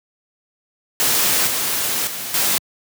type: noise with level steps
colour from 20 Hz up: white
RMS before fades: -17 / -21 / -28 / -18 dBFS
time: 1-2.58 s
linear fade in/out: 0 ms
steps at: 1.47 / 2.07 / 2.34 s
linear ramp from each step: 2 ms
effects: high-pass 100 Hz 12 dB/octave